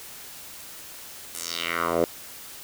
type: tone with band-pass filter sweep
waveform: 10% pulse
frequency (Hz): 84.4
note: E2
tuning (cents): +41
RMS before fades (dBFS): -27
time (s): 1.35-2.04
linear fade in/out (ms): 0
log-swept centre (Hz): 10000 to 490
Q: 2.5
effects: white hiss -42 dBFS RMS until 2.63 s